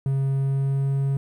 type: tone with pitch glide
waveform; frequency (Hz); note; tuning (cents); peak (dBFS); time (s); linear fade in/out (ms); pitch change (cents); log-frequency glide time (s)
triangle; 136 to 137.42; C#3 to C#3; -33 to -15; -18; 0.06-1.17; 2; +18; 0.3-0.89
effects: 10-bit